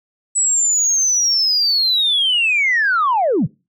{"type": "linear sweep", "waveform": "sine", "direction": "down", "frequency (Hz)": [7930, 104.5], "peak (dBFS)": -12, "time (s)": [0.35, 3.47], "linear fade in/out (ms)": 20, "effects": ["noise-tail reverb RT60 0.3 s tail -25 dB re dry", "tanh soft clip ceiling -9 dBFS"]}